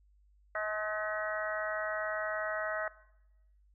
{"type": "harmonic tone with a mistuned harmonic", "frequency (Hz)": 212.3, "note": "G#3", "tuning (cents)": 38, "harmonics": [3, 4, 5, 6, 7, 8, 9], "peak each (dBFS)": [-36, -47, -46, -39, -39, -46, -40], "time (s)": [0.55, 2.88], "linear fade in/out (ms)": 2, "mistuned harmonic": 7, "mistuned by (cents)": 31, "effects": ["noise-tail reverb RT60 0.9 s tail -19 dB re dry", "added 50 Hz sine -62 dBFS peak until 3.74 s"]}